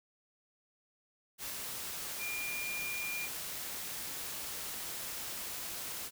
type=tone in noise; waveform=sine; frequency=2405 Hz; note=D7; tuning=41 cents sharp; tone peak=-37 dBFS; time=2.18-3.29 s; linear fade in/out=50 ms; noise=white; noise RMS=-41 dBFS; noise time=1.38-6.11 s; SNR=+1 dB; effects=none